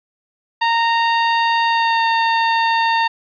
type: tone with pitch glide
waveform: sawtooth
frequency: 924 to 913.4 Hz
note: A#5 to A#5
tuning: -16 to -36 cents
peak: -10 dBFS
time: 0.61-3.08 s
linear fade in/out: 10 ms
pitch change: -20 cents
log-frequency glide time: 1.67-2.04 s
effects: resampled to 11025 Hz + 8-bit